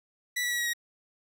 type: tone with pitch steps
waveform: sawtooth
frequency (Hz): 1964 / 1945.9 / 1928 / 1910.3 / 1892.7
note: B6 / B6 / B6 / A#6 / A#6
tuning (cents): -10 / -26 / -42 / +42 / +26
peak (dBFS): -24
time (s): 0.36-0.735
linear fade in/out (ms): 10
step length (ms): 75
effects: none